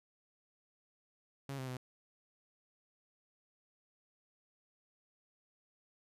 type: tone with pitch steps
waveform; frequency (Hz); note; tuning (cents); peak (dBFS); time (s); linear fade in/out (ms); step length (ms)
sawtooth; 137.8 / 130.6 / 127.1; C#3 / C3 / C3; -10 / -3 / -50; -36; 1.49-1.769; 2; 93
effects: resampled to 32000 Hz